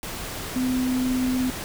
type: tone in noise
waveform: sine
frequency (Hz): 254.9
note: C4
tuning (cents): -45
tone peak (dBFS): -21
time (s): 0.56-1.5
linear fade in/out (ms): 0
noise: pink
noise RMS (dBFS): -33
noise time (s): 0.03-1.64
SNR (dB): +9
effects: none